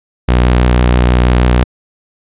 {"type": "tone with vibrato", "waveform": "sawtooth", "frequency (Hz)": 61.2, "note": "B1", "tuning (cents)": -15, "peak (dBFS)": -3, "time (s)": [0.28, 1.64], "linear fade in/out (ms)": 10, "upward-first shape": "square", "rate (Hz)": 6.2, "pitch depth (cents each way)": 15, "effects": ["resampled to 8000 Hz"]}